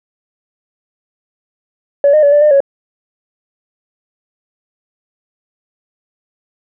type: tone with pitch steps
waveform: sine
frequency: 567 / 611 / 572 / 586 / 602 / 555 Hz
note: C#5 / D#5 / D5 / D5 / D5 / C#5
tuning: +39 / -32 / -46 / -4 / +43 / +2 cents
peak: -4 dBFS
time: 2.04-2.604 s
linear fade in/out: 2 ms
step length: 94 ms
effects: tanh soft clip ceiling -2 dBFS